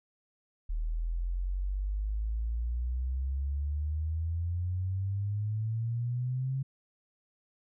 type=exponential sweep; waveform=sine; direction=up; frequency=38.53 to 135.5 Hz; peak=-29 dBFS; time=0.69-6.63 s; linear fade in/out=10 ms; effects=none